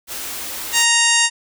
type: band-stop noise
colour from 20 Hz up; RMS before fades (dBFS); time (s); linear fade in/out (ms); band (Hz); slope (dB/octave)
white; -28; 0.07-0.86; 50; 110 to 190; 96
type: harmonic tone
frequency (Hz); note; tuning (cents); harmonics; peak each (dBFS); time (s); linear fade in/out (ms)
932.3; A#5; 0; 1 / 2 / 3 / 4 / 5 / 6 / 7 / 8 / 10; -24 / -19 / -19 / -23 / -24 / -24 / -22 / -19 / -23; 0.72-1.3; 50
effects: none